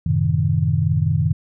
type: chord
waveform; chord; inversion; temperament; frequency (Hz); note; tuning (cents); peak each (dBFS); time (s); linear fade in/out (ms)
sine; F# diminished seventh; none; equal; 92.5 / 110 / 130.81 / 155.56; F#2 / A2 / C3 / Eb3; 0 / 0 / 0 / 0; -21 / -23 / -22 / -19; 0.06-1.33; 5
effects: none